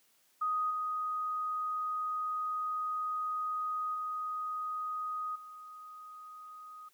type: tone with level steps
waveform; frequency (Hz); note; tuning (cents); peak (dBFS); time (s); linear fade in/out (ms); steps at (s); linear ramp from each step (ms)
sine; 1248; D#6; +5; -29 / -32 / -34 / -46; 0.41-6.89; 10; 0.7 / 3.94 / 5.35; 10
effects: white hiss -69 dBFS RMS until 6.93 s + high-pass 150 Hz 12 dB/octave